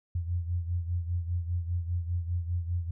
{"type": "beating tone pair", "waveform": "sine", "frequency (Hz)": [86, 91], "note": ["F2", "F#2"], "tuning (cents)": [-26, -28], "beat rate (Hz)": 5, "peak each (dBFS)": [-29, -35], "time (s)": [0.15, 2.91], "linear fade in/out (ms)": 5, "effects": []}